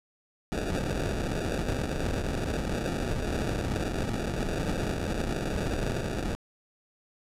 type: noise with sample-and-hold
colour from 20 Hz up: pink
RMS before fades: -30 dBFS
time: 0.52-6.35 s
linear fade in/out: 0 ms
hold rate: 1050 Hz
effects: low-pass 10000 Hz 12 dB/octave